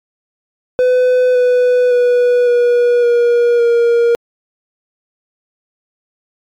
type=tone with pitch steps; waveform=triangle; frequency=503 / 496.4 / 489.8 / 483.3 / 477 / 470.7 Hz; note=B4 / B4 / B4 / B4 / A#4 / A#4; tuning=+32 / +9 / -14 / -38 / +40 / +17 cents; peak=-6 dBFS; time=0.79-4.15 s; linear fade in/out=0 ms; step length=560 ms; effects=MP3 96 kbps